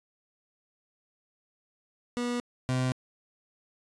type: tone pair in turn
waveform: 30% pulse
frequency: 242.5 / 128.21 Hz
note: B3 / C3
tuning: -31 / -35 cents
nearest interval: major seventh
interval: 1104 cents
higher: first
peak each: -26 / -23 dBFS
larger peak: second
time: 2.17-2.4 / 2.69-2.92 s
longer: neither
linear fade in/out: 0 ms
effects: resampled to 22050 Hz